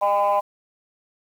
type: tone cluster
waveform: sine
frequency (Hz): 610 / 806 / 1014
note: D#5 / G5 / B5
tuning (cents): -34 / +48 / +45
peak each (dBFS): -20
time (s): 0.01-0.41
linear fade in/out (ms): 20
effects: tanh soft clip ceiling -12 dBFS + 8-bit